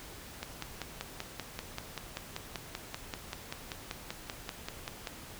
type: click train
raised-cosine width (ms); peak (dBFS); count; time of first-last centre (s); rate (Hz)
0.2; -19; 25; 0.43-5.072; 5.17
effects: pink hiss -48 dBFS RMS until 5.39 s